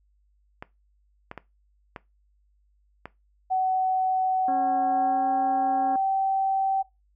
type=clicks; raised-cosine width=0.5 ms; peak=-21 dBFS; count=5; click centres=0.625 / 1.314 / 1.377 / 1.962 / 3.056 s
type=tone with pitch glide; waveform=sine; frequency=751 to 773.5 Hz; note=F#5 to G5; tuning=+26 to -23 cents; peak=-21 dBFS; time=3.5-6.83 s; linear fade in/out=20 ms; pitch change=+51 cents; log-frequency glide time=4.87-5.3 s
type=harmonic tone; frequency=272.8 Hz; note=C#4; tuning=28 cents flat; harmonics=1 / 2 / 3 / 4 / 5 / 6; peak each=-31 / -37 / -41 / -43 / -45 / -47 dBFS; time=4.48-5.96 s; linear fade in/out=2 ms
effects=noise-tail reverb RT60 0.2 s tail -18 dB re dry + added 50 Hz sine -62 dBFS peak until 7.15 s